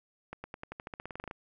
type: accelerating click train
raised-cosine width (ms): 0.5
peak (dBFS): -25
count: 16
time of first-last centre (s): 0.33-1.311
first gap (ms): 110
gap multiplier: 0.92
effects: none